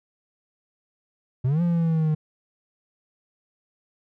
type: linear two-way sweep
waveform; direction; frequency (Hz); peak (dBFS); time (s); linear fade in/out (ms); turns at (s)
triangle; up then down; 120 to 174.5 to 152.8; -17; 1.44-2.15; 10; 1.62
effects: none